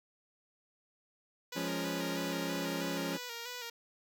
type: tone with vibrato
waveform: 5% pulse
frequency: 479.5 Hz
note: A#4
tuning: 49 cents sharp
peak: -29 dBFS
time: 1.52-3.7 s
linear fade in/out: 5 ms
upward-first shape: square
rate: 3.1 Hz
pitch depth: 45 cents each way
type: chord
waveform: 25% pulse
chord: Db major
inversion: first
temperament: equal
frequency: 174.61 / 207.7 / 277.2 Hz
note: F3 / Ab3 / Db4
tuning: 0 / 0 / 0 cents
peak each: -35 / -39 / -34 dBFS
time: 1.55-3.18 s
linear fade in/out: 20 ms
effects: none